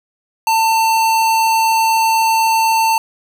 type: tone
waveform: square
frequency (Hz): 896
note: A5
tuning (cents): +31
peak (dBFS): -12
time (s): 0.47-2.98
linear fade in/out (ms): 2
effects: none